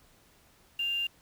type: tone with quantisation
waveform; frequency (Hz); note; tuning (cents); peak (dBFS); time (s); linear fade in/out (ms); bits
sine; 2794; F7; 0; -28; 0.79-1.07; 5; 8
effects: pink hiss -62 dBFS RMS until 1.21 s